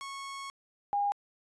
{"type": "tone pair in turn", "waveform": ["sawtooth", "sine"], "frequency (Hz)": [1100, 811.8], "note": ["C#6", "G#5"], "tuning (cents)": [-14, -40], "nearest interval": "perfect fourth", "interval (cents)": 526, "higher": "first", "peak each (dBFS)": [-35, -26], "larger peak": "second", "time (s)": [[0.01, 0.5], [0.93, 1.12]], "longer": "first", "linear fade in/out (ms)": 0, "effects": ["resampled to 22050 Hz"]}